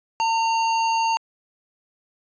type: tone with sample-and-hold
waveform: sine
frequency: 906 Hz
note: A#5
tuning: 50 cents flat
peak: -18 dBFS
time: 0.2-1.17 s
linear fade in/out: 0 ms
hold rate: 3675 Hz
effects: resampled to 16000 Hz